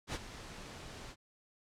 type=noise with ADSR envelope; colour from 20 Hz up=pink; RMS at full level=-36 dBFS; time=0.07-1.16 s; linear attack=74 ms; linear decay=33 ms; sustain=-12 dB; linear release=58 ms; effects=low-pass 7000 Hz 12 dB/octave